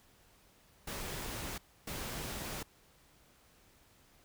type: noise bursts at uneven times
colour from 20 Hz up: pink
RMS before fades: -41 dBFS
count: 2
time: 0.87-1.58 / 1.87-2.63 s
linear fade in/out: 5 ms
effects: pink hiss -65 dBFS RMS until 4.24 s